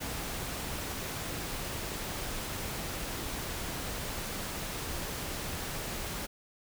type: noise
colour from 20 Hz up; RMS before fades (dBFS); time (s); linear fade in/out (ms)
pink; -37; 0-6.27; 20
effects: none